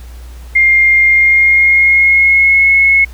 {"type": "tone with pitch glide", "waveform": "sine", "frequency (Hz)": [2116, 2182], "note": ["C7", "C#7"], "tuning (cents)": [19, -28], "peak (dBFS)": -5, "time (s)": [0.55, 3.05], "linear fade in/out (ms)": 10, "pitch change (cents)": 53, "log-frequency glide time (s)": [1.09, 2.7], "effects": ["added 60 Hz sine -28 dBFS peak until 3.13 s", "pink hiss -42 dBFS RMS until 3.13 s"]}